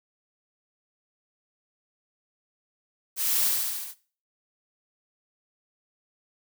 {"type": "noise with echo", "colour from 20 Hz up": "blue", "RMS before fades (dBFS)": -27, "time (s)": [3.16, 3.52], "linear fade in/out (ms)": 50, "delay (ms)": 71, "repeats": 6, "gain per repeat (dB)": -2, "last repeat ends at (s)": 3.946, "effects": ["noise-tail reverb RT60 0.4 s tail -18 dB re dry"]}